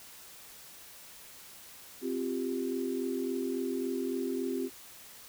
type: chord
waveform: sine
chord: C suspended fourth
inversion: none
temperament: just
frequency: 261.6 / 348.8 / 392.4 Hz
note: C4 / F4 / G4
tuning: 0 / -2 / +2 cents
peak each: -34 / -36 / -35 dBFS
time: 2.01-4.7 s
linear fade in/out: 50 ms
effects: white hiss -51 dBFS RMS until 5.28 s